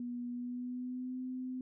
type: tone with pitch glide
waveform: sine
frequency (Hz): 242.9 to 255.4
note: B3 to C4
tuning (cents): -29 to -42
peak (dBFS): -37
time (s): 0-1.61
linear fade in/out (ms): 2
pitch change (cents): +87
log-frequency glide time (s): 0.3-1.19
effects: none